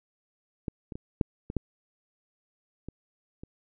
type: clicks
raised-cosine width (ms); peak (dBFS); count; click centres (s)
3; -18 / -25 / -24 / -10 / -22 / -14 / -25 / -28; 8; 0.682 / 0.922 / 0.955 / 1.212 / 1.501 / 1.567 / 2.886 / 3.435
effects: none